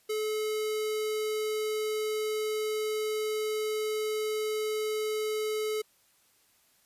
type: tone with notch filter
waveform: square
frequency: 430 Hz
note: A4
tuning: 40 cents flat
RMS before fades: -31 dBFS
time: 0.09-5.82 s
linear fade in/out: 10 ms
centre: 1000 Hz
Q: 1.1
effects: white hiss -66 dBFS RMS until 6.85 s + resampled to 32000 Hz